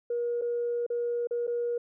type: tone with dropouts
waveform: sine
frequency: 476.9 Hz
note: A#4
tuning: 39 cents sharp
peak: -26 dBFS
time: 0.1-1.78 s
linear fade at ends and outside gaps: 5 ms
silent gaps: 0.414-0.419 / 0.865-0.901 / 1.272-1.309 / 1.469-1.476 s
effects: tanh soft clip ceiling -22 dBFS